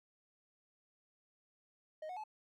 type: tone with pitch steps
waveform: triangle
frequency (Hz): 622 / 731.2 / 859.5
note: D#5 / F#5 / A5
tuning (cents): -1 / -21 / -41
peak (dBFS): -40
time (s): 2.02-2.239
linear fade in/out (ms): 5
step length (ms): 73
effects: none